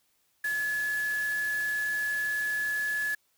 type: tone in noise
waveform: sine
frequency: 1707 Hz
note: G#6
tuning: 47 cents sharp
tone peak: -27 dBFS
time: 0.44-3.15 s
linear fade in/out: 5 ms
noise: white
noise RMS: -43 dBFS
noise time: 0.44-3.15 s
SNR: +13 dB
effects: white hiss -71 dBFS RMS until 3.37 s